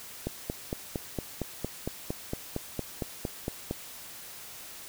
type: click train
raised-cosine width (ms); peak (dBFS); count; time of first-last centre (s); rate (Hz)
2; -17; 16; 0.27-3.71; 4.36
effects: white hiss -45 dBFS RMS until 4.88 s